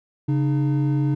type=tone pair together; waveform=triangle; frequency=138.4 / 303.4 Hz; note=C#3 / D#4; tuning=-2 / -44 cents; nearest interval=octave + major second; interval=1358 cents; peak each=-17 / -22 dBFS; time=0.28-1.15 s; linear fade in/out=10 ms; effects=none